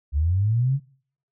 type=linear sweep; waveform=sine; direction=up; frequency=67.2 to 142.6 Hz; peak=-18 dBFS; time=0.12-0.8 s; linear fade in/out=50 ms; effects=noise-tail reverb RT60 0.6 s tail -25 dB re dry